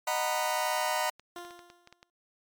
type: chord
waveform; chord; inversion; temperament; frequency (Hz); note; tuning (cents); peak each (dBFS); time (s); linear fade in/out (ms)
sawtooth; B major seventh; first; just; 617.4 / 740.8 / 926 / 987.8; D#5 / F#5 / A#5 / B5; -14 / +2 / -12 / 0; -29; 0.07-1.1; 5
type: clicks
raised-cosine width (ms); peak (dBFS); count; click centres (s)
0.2; -32; 11; 0.776 / 0.816 / 1.196 / 1.385 / 1.45 / 1.508 / 1.592 / 1.701 / 1.874 / 1.926 / 2.029
type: tone with exponential decay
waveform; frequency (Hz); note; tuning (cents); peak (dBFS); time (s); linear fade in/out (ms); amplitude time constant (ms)
15% pulse; 349.4; F4; +1; -32; 1.36-2.1; 1; 160
effects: MP3 96 kbps